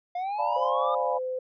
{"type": "linear sweep", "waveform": "triangle", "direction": "up", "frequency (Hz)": [701, 1218], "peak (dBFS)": -26, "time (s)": [0.15, 0.95], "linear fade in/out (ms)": 5}
{"type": "chord", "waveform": "sine", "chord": "D diminished seventh", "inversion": "none", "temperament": "equal", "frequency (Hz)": [587.3, 698.5, 830.6, 987.8], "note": ["D5", "F5", "Ab5", "Cb6"], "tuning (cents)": [0, 0, 0, 0], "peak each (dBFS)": -31, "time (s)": [0.38, 1.19], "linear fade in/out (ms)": 20}
{"type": "tone with pitch glide", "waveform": "sine", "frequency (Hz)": [523.3, 512.2], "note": ["C5", "C5"], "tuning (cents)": [0, -37], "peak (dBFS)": -28, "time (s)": [0.56, 1.39], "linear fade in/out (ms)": 5, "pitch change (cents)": -37, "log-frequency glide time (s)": [0.93, 1.2]}
{"effects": ["resampled to 11025 Hz"]}